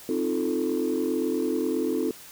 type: chord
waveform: sine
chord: F dominant seventh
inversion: second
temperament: equal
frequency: 261.6 / 311.1 / 349.2 / 440 Hz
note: C4 / Eb4 / F4 / A4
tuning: 0 / 0 / 0 / 0 cents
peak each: -28 dBFS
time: 0.09-2.11 s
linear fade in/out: 2 ms
effects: tanh soft clip ceiling -17 dBFS + white hiss -46 dBFS RMS until 2.31 s